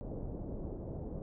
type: low-pass noise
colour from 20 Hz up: pink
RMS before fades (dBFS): -41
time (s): 0.01-1.22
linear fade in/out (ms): 0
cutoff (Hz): 600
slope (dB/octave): 24
effects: none